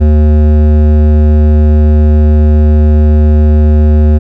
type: tone with hard clipping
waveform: sine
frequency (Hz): 75.6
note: D#2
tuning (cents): -49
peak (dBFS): -5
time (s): 0-4.19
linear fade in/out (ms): 20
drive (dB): 13
effects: none